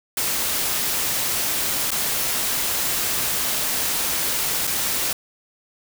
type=noise with dropouts; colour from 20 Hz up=white; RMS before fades=-23 dBFS; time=0.17-5.13 s; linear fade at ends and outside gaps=2 ms; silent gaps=1.906-1.916 / 4.67-4.674 s; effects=none